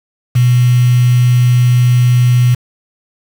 sine tone with quantisation, 123.47 Hz, B2, in tune, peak -6 dBFS, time 0.35-2.55 s, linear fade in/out 10 ms, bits 4, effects none

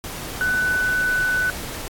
sine tone in noise, 1495 Hz, F#6, 17 cents sharp, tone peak -18 dBFS, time 0.41-1.5 s, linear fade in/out 0 ms, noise pink, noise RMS -32 dBFS, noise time 0.04-1.88 s, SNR +11 dB, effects AAC 64 kbps

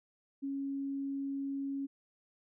sine tone, 275.8 Hz, C#4, 9 cents flat, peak -34 dBFS, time 0.42-1.87 s, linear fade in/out 20 ms, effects none

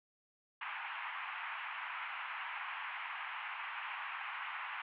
pink band-pass noise, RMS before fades -43 dBFS, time 0.61-4.82 s, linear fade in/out 5 ms, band 860 to 2800 Hz, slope 48 dB/octave, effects none

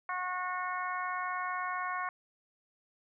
harmonic tone, 364.4 Hz, F#4, 26 cents flat, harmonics 2 / 3 / 4 / 5 / 6, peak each -40 / -35 / -40 / -42 / -44 dBFS, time 0.09-2.09 s, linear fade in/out 2 ms, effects none

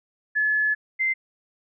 sine tone pair in turn, 1715 / 2080 Hz, A6 / C7, -45 / -11 cents, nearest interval minor third, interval 334 cents, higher second, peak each -19 / -20 dBFS, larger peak first, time 0.35-0.75 / 0.99-1.14 s, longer first, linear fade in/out 20 ms, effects none

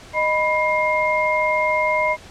sine tone cluster, 619 / 986 / 2125 Hz, D#5 / B5 / C7, -9 / -3 / +26 cents, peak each -21 dBFS, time 0.13-2.17 s, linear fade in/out 50 ms, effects pink hiss -42 dBFS RMS until 2.3 s + low-pass 7000 Hz 12 dB/octave

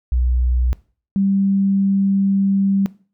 sine tone pair in turn, 61.74 / 196.01 Hz, B1 / G3, 0 / 0 cents, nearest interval octave + minor sixth, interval 2000 cents, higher second, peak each -14 dBFS, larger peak neither, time 0.12-0.73 / 1.16-2.86 s, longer second, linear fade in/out 0 ms, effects noise-tail reverb RT60 0.4 s tail -20 dB re dry

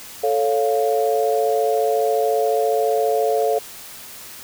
sine chord, A augmented, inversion none, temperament equal, 440 / 554.4 / 698.5 Hz, A4 / C#5 / E#5, 0 / 0 / 0 cents, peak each -19 / -22 / -21 dBFS, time 0.23-3.59 s, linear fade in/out 10 ms, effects white hiss -38 dBFS RMS until 4.43 s

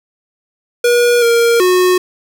square tone with pitch steps, 480.8 / 467.2 / 364.8 Hz, B4 / A#4 / F#4, -46 / +4 / -24 cents, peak -9 dBFS, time 0.84-1.98 s, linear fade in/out 5 ms, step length 380 ms, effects none

